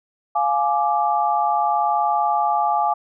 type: chord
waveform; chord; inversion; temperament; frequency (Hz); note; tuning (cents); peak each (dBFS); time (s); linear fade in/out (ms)
sine; D diminished; first; equal with one note detuned; 698.5 / 839.3 / 1174.7; F5 / Ab5 / D6; 0 / +18 / 0; -22 / -19 / -23; 0.35-2.94; 10
effects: none